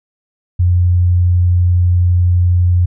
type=tone; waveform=sine; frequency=88.8 Hz; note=F2; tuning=29 cents sharp; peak=-8 dBFS; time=0.59-2.86 s; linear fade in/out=10 ms; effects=none